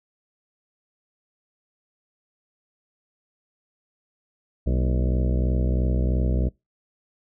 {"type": "harmonic tone with a mistuned harmonic", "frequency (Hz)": 63, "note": "B1", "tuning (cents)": 35, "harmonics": [1, 2, 3, 4, 5, 6, 7, 8, 9, 10], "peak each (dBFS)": [-21, -27, -31, -33, -35, -37, -38, -39, -40, -41], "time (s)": [4.66, 6.49], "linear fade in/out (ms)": 10, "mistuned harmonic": 4, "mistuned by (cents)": -110, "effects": ["noise-tail reverb RT60 0.2 s tail -23 dB re dry"]}